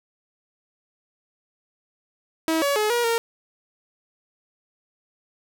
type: tone with pitch steps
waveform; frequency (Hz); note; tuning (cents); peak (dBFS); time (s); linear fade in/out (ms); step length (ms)
sawtooth; 322.4 / 565 / 425.1 / 477.5 / 461.8; E4 / C#5 / G#4 / A#4 / A#4; -38 / +33 / +40 / +42 / -16; -16; 2.48-3.18; 0; 140
effects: none